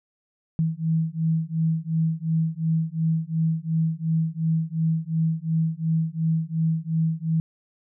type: beating tone pair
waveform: sine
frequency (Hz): 160.2 / 163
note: E3 / E3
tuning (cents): -49 / -19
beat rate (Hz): 2.8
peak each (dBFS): -24 / -24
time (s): 0.59-7.4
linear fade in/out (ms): 0
effects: none